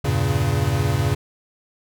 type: chord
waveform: square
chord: E diminished seventh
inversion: none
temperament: equal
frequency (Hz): 82.41 / 98 / 116.54 / 138.59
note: E2 / G2 / Bb2 / Db3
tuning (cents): 0 / 0 / 0 / 0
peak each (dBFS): -27 / -24 / -25 / -23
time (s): 0.04-1.15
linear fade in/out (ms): 10
effects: none